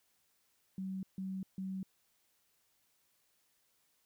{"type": "tone bursts", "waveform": "sine", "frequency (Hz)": 190, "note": "F#3", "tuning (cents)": 46, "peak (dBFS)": -37, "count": 3, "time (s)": [0.78, 1.83], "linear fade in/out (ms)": 2, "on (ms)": 250, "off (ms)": 150, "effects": ["white hiss -75 dBFS RMS until 4.05 s"]}